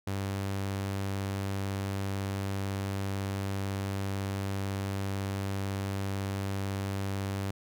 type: tone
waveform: sawtooth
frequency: 98 Hz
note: G2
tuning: in tune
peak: -27 dBFS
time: 0.07-7.51 s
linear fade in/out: 5 ms
effects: none